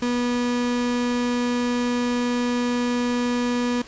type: tone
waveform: 35% pulse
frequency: 243.5 Hz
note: B3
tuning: 24 cents flat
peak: -19 dBFS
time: 0.02-3.82 s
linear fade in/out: 5 ms
effects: pink hiss -44 dBFS RMS until 3.87 s + resampled to 16000 Hz